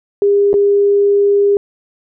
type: tone with dropouts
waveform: sine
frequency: 403.9 Hz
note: G#4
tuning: 48 cents flat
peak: -8 dBFS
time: 0.22-1.57 s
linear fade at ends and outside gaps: 1 ms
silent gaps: 0.531-0.54 s
effects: none